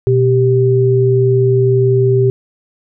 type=tone pair together; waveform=sine; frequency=123.2 / 391.1 Hz; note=B2 / G4; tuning=-4 / -4 cents; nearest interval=octave + minor sixth; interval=2000 cents; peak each=-11 dBFS; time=0.07-2.3 s; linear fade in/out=0 ms; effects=none